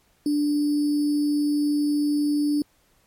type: tone with sample-and-hold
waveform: sine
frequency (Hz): 293.7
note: D4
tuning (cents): 0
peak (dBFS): -19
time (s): 0.26-2.62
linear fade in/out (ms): 2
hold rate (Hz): 4900
effects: pink hiss -63 dBFS RMS until 3.06 s + MP3 64 kbps